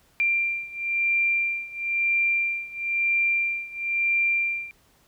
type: beating tone pair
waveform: sine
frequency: 2373 / 2374 Hz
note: D7 / D7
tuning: +17 / +18 cents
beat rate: 1 Hz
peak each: -24 / -26 dBFS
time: 0.2-4.71 s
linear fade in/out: 0 ms
effects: pink hiss -61 dBFS RMS until 5.07 s